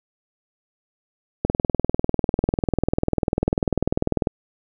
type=click train; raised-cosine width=2 ms; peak=-5 dBFS; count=58; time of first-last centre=1.45-4.272 s; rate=20.2 Hz; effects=none